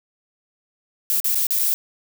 violet noise with dropouts, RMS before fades -20 dBFS, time 1.1-1.74 s, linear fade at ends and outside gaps 0 ms, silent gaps 1.201-1.244 / 1.346-1.355 / 1.468-1.507 / 1.589-1.594 s, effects none

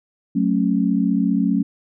sine chord, F# minor, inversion none, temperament equal with one note detuned, 185 / 220 / 275 Hz, F#3 / A3 / C#4, 0 / 0 / -14 cents, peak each -20 dBFS, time 0.35-1.63 s, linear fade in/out 10 ms, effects none

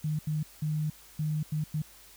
sine tone bursts at uneven times, 153 Hz, D#3, 29 cents flat, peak -27 dBFS, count 6, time 0.04-0.19 / 0.27-0.43 / 0.62-0.9 / 1.19-1.43 / 1.52-1.64 / 1.74-1.82 s, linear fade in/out 5 ms, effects added 50 Hz sine -62 dBFS peak until 2.16 s + white hiss -54 dBFS RMS until 2.16 s

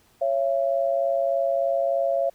sine tone pair together, 552 / 675.3 Hz, C#5 / E5, -7 / +42 cents, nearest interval minor third, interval 349 cents, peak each -23 dBFS, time 0.21-2.3 s, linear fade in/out 10 ms, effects pink hiss -60 dBFS RMS until 2.34 s

